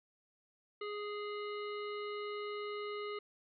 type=harmonic tone; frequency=415.3 Hz; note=G#4; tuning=in tune; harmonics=1 / 3 / 5 / 7 / 9 / 10; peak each=-40 / -45 / -49 / -52 / -58 / -58 dBFS; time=0.81-3.19 s; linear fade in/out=5 ms; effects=none